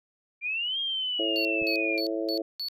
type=exponential two-way sweep; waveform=sine; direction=up then down; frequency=2358 to 3248 to 2358 Hz; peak=-27 dBFS; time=0.41-2.01 s; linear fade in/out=50 ms; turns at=0.79 s
type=harmonic tone; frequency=110 Hz; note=A2; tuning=in tune; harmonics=3 / 4 / 5 / 6; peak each=-30 / -34 / -33 / -36 dBFS; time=1.19-2.42 s; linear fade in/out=5 ms
type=tone bursts; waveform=triangle; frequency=4435 Hz; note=C#8; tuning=in tune; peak=-29 dBFS; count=5; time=1.36-2.685 s; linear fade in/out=0 ms; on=89 ms; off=220 ms
type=clicks; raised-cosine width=2 ms; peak=-29 dBFS; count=2; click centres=1.617 / 1.626 s
effects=none